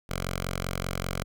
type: tone with notch filter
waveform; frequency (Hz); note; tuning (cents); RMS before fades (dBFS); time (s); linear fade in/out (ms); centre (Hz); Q
5% pulse; 45.15; F#1; -42; -32; 0.09-1.24; 10; 320; 0.77
effects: none